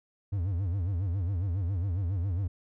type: tone with vibrato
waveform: triangle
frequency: 92 Hz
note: F#2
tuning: 9 cents flat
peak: -25 dBFS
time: 0.32-2.48 s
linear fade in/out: 10 ms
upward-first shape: sine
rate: 7.3 Hz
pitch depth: 180 cents each way
effects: none